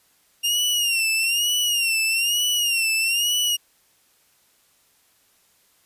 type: tone with vibrato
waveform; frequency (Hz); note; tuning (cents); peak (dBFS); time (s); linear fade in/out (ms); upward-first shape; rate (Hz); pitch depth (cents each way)
sawtooth; 2794; F7; 0; -16; 0.43-3.57; 20; sine; 1.1; 100
effects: white hiss -61 dBFS RMS until 5.85 s + resampled to 32000 Hz